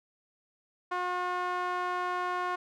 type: tone with band-pass filter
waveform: sawtooth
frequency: 360 Hz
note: F#4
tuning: 47 cents flat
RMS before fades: -32 dBFS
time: 0.91-2.56 s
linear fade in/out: 10 ms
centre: 1100 Hz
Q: 2.1
effects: none